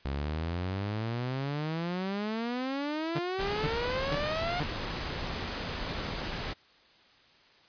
sawtooth exponential sweep, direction up, 66.7 to 724 Hz, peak -27 dBFS, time 0.05-4.6 s, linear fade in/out 0 ms
sawtooth tone bursts, 150 Hz, D3, 37 cents sharp, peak -25 dBFS, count 4, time 3.15-4.638 s, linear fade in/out 10 ms, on 42 ms, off 440 ms
pink noise, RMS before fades -35 dBFS, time 3.38-6.54 s, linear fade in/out 20 ms
effects white hiss -60 dBFS RMS until 7.68 s + resampled to 11025 Hz

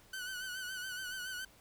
sawtooth tone with vibrato, 1500 Hz, F#6, 23 cents sharp, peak -36 dBFS, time 0.13-1.45 s, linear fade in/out 5 ms, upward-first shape sine, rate 7.1 Hz, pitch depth 54 cents each way, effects pink hiss -62 dBFS RMS until 1.6 s

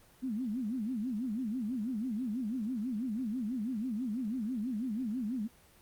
sine tone with vibrato, 233.1 Hz, A#3, in tune, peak -32 dBFS, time 0.22-5.48 s, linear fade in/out 20 ms, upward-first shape sine, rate 6.1 Hz, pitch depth 230 cents each way, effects pink hiss -61 dBFS RMS until 5.81 s + Opus 24 kbps

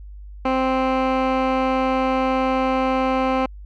15% pulse tone with low-pass filter, 261.6 Hz, C4, in tune, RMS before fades -20 dBFS, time 0.45-3.46 s, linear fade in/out 5 ms, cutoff 2000 Hz, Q 1.1, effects added 50 Hz sine -35 dBFS peak until 3.65 s

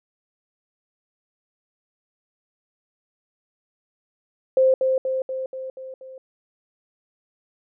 sine tone with echo, 523.3 Hz, C5, in tune, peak -13 dBFS, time 4.57-4.74 s, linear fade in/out 2 ms, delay 240 ms, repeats 6, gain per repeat -4 dB, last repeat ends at 6.18 s, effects none

